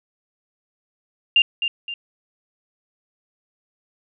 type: tone with echo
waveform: sine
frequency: 2794 Hz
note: F7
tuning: in tune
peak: -11 dBFS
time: 1.36-1.42 s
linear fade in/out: 2 ms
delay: 260 ms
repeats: 2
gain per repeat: -8 dB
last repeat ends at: 1.94 s
effects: none